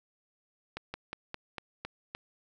slowing click train, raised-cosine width 0.3 ms, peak -21 dBFS, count 7, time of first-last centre 0.77-2.15 s, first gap 170 ms, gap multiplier 1.12, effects none

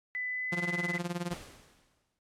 sine tone with pitch glide, 2000 to 2015 Hz, B6 to B6, +21 to +34 cents, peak -32 dBFS, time 0.15-0.98 s, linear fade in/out 0 ms, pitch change +13 cents, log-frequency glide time 0.29-0.53 s
sawtooth tone with tremolo, 174.7 Hz, F3, 1 cent sharp, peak -26 dBFS, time 0.52-1.34 s, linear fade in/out 5 ms, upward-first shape sine, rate 19 Hz, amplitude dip 85%
pink noise with exponential decay, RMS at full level -44 dBFS, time 1.31-2.19 s, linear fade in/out 2 ms, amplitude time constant 190 ms
effects low-pass 10000 Hz 12 dB/octave + AAC 64 kbps

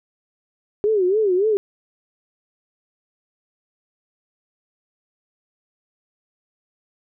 sine tone with vibrato, 397.7 Hz, G4, 25 cents sharp, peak -15 dBFS, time 0.84-1.57 s, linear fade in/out 0 ms, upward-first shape sine, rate 3.5 Hz, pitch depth 180 cents each way, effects none

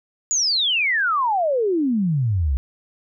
sine exponential sweep, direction down, 7040 to 61.74 Hz, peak -17 dBFS, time 0.31-2.57 s, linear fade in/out 0 ms, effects none

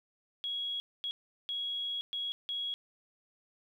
sine tone bursts at uneven times, 3322 Hz, G#7, in tune, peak -33 dBFS, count 5, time 0.44-0.8 / 1.04-1.11 / 1.49-2.01 / 2.13-2.32 / 2.49-2.74 s, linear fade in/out 0 ms, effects 11-bit

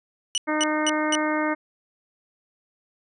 25% pulse tone bursts, 2954 Hz, F#7, 3 cents flat, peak -17 dBFS, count 4, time 0.35-1.152 s, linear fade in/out 0 ms, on 28 ms, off 230 ms
harmonic tone, 306.1 Hz, D#4, 28 cents flat, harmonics 1 / 2 / 3 / 4 / 5 / 6 / 7, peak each -25 / -28 / -30 / -31 / -32 / -33 / -33 dBFS, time 0.47-1.55 s, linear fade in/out 20 ms
effects resampled to 24000 Hz

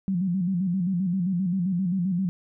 sine tone with vibrato, 182.7 Hz, F#3, 22 cents flat, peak -22 dBFS, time 0.08-2.29 s, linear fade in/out 0 ms, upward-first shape square, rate 7.6 Hz, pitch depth 91 cents each way, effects none

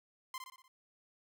sawtooth tone with echo, 1040 Hz, C6, 11 cents flat, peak -36 dBFS, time 0.34-0.38 s, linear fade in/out 2 ms, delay 60 ms, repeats 5, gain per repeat -5 dB, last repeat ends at 0.68 s, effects none

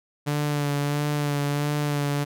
sawtooth tone with vibrato, 145.6 Hz, D3, 15 cents flat, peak -19 dBFS, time 0.26-2.25 s, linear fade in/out 20 ms, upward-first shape sine, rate 1.5 Hz, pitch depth 26 cents each way, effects none

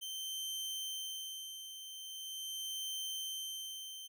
sawtooth tone with tremolo, 3109 Hz, G7, 15 cents flat, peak -35 dBFS, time 0.01-4.08 s, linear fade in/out 20 ms, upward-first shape sine, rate 0.42 Hz, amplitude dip 60%, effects none

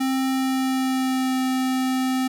square tone with pitch glide, 263.9 to 259.2 Hz, C4 to C4, +15 to -16 cents, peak -21 dBFS, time 0-2.28 s, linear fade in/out 10 ms, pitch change -31 cents, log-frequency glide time 0.29-1.41 s, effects none

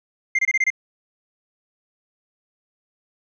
triangle tone bursts, 2100 Hz, C7, 6 cents sharp, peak -14 dBFS, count 6, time 0.35-0.703 s, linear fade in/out 5 ms, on 38 ms, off 25 ms, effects resampled to 16000 Hz

